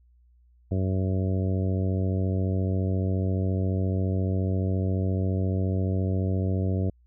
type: harmonic tone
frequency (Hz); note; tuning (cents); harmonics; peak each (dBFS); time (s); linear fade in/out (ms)
94.4; F#2; +35; 1 / 2 / 3 / 4 / 5 / 6 / 7; -24 / -30 / -34 / -36 / -38 / -40 / -41; 0.71-6.9; 5
effects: added 60 Hz sine -56 dBFS peak until 7.06 s